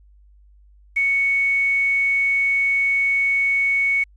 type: tone with quantisation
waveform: sine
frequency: 2220 Hz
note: C#7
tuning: 2 cents sharp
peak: -16 dBFS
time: 0.96-4.04 s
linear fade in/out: 10 ms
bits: 7
effects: added 50 Hz sine -48 dBFS peak until 4.16 s + resampled to 22050 Hz